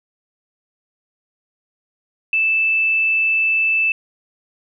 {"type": "tone", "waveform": "sine", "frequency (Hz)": 2637, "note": "E7", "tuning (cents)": 0, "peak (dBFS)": -14, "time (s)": [2.33, 3.92], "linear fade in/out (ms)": 2, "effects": []}